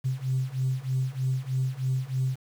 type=beating tone pair; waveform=sine; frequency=128.7 / 131.9 Hz; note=C3 / C3; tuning=-28 / +14 cents; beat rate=3.2 Hz; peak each=-28 / -27 dBFS; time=0.04-2.36 s; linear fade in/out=20 ms; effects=tanh soft clip ceiling -18 dBFS + 8-bit